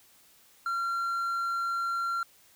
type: tone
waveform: triangle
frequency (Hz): 1373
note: F6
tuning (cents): -30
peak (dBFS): -26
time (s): 0.66-2.23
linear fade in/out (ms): 2
effects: white hiss -60 dBFS RMS until 2.55 s